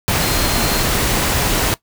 sine tone in noise, 4191 Hz, C8, 2 cents sharp, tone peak -26 dBFS, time 0.22-0.82 s, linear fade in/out 0 ms, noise pink, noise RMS -17 dBFS, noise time 0.08-1.74 s, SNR -12 dB, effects noise-tail reverb RT60 0.1 s tail -18 dB re dry

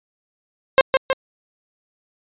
sawtooth tone with echo, 531 Hz, C5, 25 cents sharp, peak -4 dBFS, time 0.78-0.81 s, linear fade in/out 0 ms, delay 160 ms, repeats 2, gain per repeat -4 dB, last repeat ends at 1.13 s, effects resampled to 8000 Hz

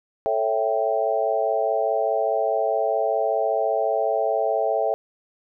sine chord, A dominant seventh, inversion none, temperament equal, 440 / 554.4 / 659.3 / 784 Hz, A4 / C#5 / E5 / G5, 0 / 0 / 0 / 0 cents, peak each -26 / -26 / -23 / -26 dBFS, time 0.26-4.94 s, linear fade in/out 0 ms, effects none

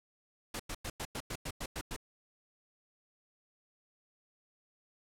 pink noise bursts, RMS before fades -39 dBFS, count 10, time 0.54-1.964 s, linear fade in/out 5 ms, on 56 ms, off 96 ms, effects low-pass 12000 Hz 12 dB/octave

